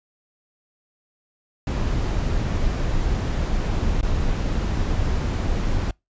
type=noise with dropouts; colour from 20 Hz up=brown; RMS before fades=-22 dBFS; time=1.67-5.91 s; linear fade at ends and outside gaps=2 ms; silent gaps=4.011-4.029 s; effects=noise-tail reverb RT60 0.2 s tail -25 dB re dry + resampled to 16000 Hz